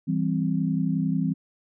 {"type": "chord", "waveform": "sine", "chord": "C major", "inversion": "first", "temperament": "equal", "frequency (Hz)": [164.81, 196, 261.6], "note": ["E3", "G3", "C4"], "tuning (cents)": [0, 0, 0], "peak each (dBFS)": [-25, -27, -27], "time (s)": [0.07, 1.34], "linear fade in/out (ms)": 20, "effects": []}